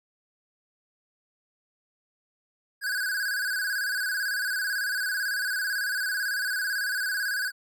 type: tone with vibrato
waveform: square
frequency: 1568 Hz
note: G6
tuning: in tune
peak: -27 dBFS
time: 2.81-7.52 s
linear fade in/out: 50 ms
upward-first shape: square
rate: 18 Hz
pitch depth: 75 cents each way
effects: none